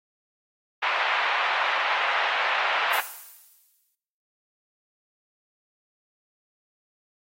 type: band-pass noise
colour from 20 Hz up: pink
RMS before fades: -25 dBFS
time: 0.82-3.01 s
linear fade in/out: 10 ms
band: 770 to 2900 Hz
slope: 24 dB/octave
type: noise with exponential decay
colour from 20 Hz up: violet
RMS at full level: -31 dBFS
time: 2.93-3.95 s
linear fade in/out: 2 ms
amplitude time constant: 220 ms
effects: noise-tail reverb RT60 0.8 s tail -17 dB re dry + AAC 48 kbps